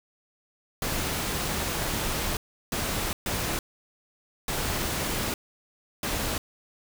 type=noise bursts at uneven times; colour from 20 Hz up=pink; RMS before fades=-29 dBFS; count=5; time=0.82-2.37 / 2.72-3.13 / 3.26-3.59 / 4.48-5.34 / 6.03-6.38 s; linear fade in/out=2 ms; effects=none